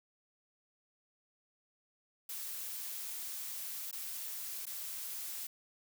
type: noise with dropouts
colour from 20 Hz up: blue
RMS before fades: -42 dBFS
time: 2.29-5.47 s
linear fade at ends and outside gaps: 5 ms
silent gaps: 3.913-3.927 / 4.655-4.666 s
effects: none